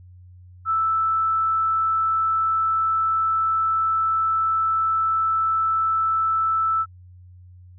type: tone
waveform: sine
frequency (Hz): 1318.5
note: E6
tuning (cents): 0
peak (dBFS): -18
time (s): 0.65-6.86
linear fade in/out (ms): 50
effects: added 90 Hz sine -43 dBFS peak until 7.78 s